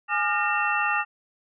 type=tone cluster; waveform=sine; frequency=832 / 1207 / 1408 / 1840 / 2698 Hz; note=G#5 / D6 / F6 / A#6 / E7; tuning=+3 / +47 / +14 / -23 / +40 cents; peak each=-28 dBFS; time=0.08-1.05 s; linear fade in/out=50 ms; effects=none